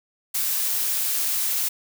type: noise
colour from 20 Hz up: blue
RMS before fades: -24 dBFS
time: 0.34-1.69 s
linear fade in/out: 10 ms
effects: none

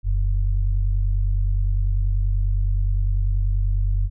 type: tone pair together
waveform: sine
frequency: 44.61 / 94.6 Hz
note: F1 / F#2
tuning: +38 / +39 cents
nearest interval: octave + minor second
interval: 1301 cents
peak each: -18 / -24 dBFS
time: 0.03-4.1 s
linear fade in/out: 50 ms
effects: none

